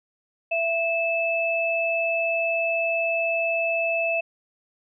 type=tone pair together; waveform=sine; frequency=666 / 2620 Hz; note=E5 / E7; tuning=+18 / -11 cents; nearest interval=2 octaves; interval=2371 cents; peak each=-24 dBFS; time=0.51-4.21 s; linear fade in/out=10 ms; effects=none